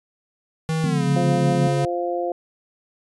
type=tone with pitch glide; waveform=square; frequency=160 to 140.91 Hz; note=D#3 to C#3; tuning=+49 to +29 cents; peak=-21 dBFS; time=0.69-1.85 s; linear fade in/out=0 ms; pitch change=-220 cents; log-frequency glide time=0.83-1.03 s
type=chord; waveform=sine; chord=D diminished seventh; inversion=none; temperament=just; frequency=146.83 / 176.2 / 211.4 / 253.7 Hz; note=D3 / F3 / Ab3 / Cb4; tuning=0 / +16 / +31 / +47 cents; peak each=-27 / -23 / -29 / -26 dBFS; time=0.84-1.68 s; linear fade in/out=2 ms
type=harmonic tone; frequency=174.61 Hz; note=F3; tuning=in tune; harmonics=2 / 3 / 4; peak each=-26 / -26 / -26 dBFS; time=1.16-2.32 s; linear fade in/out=2 ms
effects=resampled to 24000 Hz